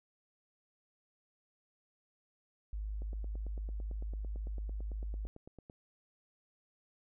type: tone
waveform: sine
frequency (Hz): 51.91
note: G#1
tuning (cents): 0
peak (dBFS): -36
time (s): 2.73-5.27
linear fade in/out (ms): 0
type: click train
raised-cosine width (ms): 2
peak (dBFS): -37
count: 25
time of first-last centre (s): 3.02-5.699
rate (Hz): 8.96
effects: none